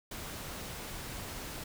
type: noise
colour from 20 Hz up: pink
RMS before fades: -42 dBFS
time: 0.11-1.64 s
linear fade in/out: 5 ms
effects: none